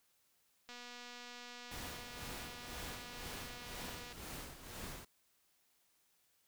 click train, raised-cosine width 0.2 ms, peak -34 dBFS, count 836, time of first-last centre 0.69-4.126 s, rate 243 Hz
pink noise with tremolo, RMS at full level -46 dBFS, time 1.71-5.05 s, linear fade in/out 5 ms, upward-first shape sine, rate 2 Hz, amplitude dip 65%
effects white hiss -75 dBFS RMS until 6.47 s

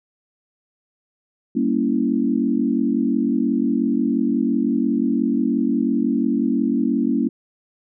sine chord, G diminished seventh, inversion none, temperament equal with one note detuned, 196 / 233.1 / 278.9 / 329.6 Hz, G3 / Bb3 / Db4 / Fb4, 0 / 0 / +11 / 0 cents, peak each -26 / -20 / -21 / -25 dBFS, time 1.55-7.29 s, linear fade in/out 10 ms, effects none

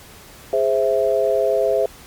sine chord, Ab augmented, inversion none, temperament equal, 415.3 / 523.3 / 659.3 Hz, Ab4 / C5 / E5, 0 / 0 / 0 cents, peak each -20 / -19 / -19 dBFS, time 0.53-1.86 s, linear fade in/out 2 ms, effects pink hiss -43 dBFS RMS until 2.06 s + MP3 96 kbps

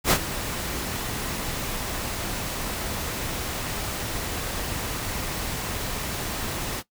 pink noise with ADSR envelope, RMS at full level -17 dBFS, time 0.04-6.83 s, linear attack 76 ms, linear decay 62 ms, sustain -13 dB, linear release 46 ms, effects noise-tail reverb RT60 0.1 s tail -17 dB re dry

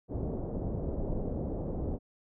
pink low-pass noise, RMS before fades -34 dBFS, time 0.08-1.99 s, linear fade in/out 50 ms, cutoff 600 Hz, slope 24 dB/octave, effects none

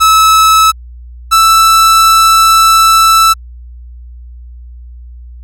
45% pulse tone pair in turn, 1300 / 1322 Hz, E6 / E6, -24 / +5 cents, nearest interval unison, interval 29 cents, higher second, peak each -3 dBFS, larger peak neither, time 0-0.72 / 1.31-3.34 s, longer second, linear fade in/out 20 ms, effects added 60 Hz sine -27 dBFS peak until 5.43 s + MP3 64 kbps

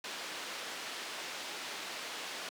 white low-pass noise, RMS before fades -42 dBFS, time 0.04-2.49 s, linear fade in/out 2 ms, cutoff 4200 Hz, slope 12 dB/octave, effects high-pass 300 Hz 12 dB/octave

